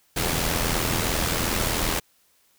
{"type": "noise with amplitude modulation", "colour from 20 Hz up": "pink", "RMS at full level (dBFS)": -22, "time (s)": [0.16, 2], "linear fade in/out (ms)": 10, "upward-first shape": "sine", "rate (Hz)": 82.8, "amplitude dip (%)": 55, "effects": ["white hiss -63 dBFS RMS until 2.58 s"]}